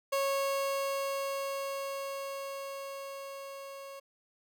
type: tone with level ramp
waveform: 30% pulse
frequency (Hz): 550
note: C#5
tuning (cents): -14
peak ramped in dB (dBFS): -25 to -41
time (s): 0.12-4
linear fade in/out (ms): 10
effects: none